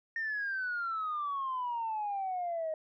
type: exponential sweep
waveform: sine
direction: down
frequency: 1838 to 622.3 Hz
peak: -31 dBFS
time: 0.16-2.74 s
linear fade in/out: 2 ms
effects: tanh soft clip ceiling -28 dBFS